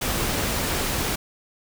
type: noise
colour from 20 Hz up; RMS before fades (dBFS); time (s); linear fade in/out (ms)
pink; -25; 0.01-1.16; 10
effects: none

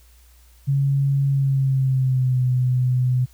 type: tone with pitch glide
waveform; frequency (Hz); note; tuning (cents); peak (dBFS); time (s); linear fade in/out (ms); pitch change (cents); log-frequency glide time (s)
sine; 138.59 to 126.36; C#3 to B2; 0 to +40; -16; 0.67-3.26; 20; -160; 1.28-2.44
effects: added 60 Hz sine -49 dBFS peak until 3.33 s + white hiss -57 dBFS RMS until 3.33 s

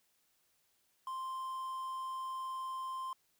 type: tone with quantisation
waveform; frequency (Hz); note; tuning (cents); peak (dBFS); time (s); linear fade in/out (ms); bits
triangle; 1046.5; C6; 0; -36; 1.07-3.13; 2; 10
effects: white hiss -75 dBFS RMS until 3.39 s

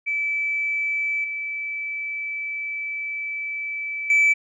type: tone with level steps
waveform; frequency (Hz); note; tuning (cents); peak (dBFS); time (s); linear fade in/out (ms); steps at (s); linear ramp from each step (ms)
sine; 2311; D7; -28; -21 / -26 / -12; 0.06-4.34; 20; 1.24 / 4.1; 2
effects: tanh soft clip ceiling -12 dBFS

